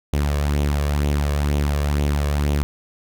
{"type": "tone with flanger", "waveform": "sawtooth", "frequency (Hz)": 72.6, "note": "D2", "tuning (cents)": -19, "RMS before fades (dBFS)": -20, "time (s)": [0.13, 2.63], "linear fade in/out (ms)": 0, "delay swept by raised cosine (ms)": [0.3, 1.8], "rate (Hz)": 2.1, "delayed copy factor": 0.5, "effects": []}